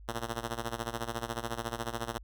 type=tone with tremolo; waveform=5% pulse; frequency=116.3 Hz; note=A#2; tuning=4 cents flat; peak=-20 dBFS; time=0.08-2.18 s; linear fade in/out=5 ms; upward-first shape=sine; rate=14 Hz; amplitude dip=85%; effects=added 50 Hz sine -47 dBFS peak until 2.23 s